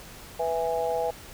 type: harmonic tone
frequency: 164.81 Hz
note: E3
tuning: in tune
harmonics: 3 / 4 / 5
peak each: -28 / -29 / -30 dBFS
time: 0.39-1.11 s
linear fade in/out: 10 ms
effects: pink hiss -45 dBFS RMS until 1.33 s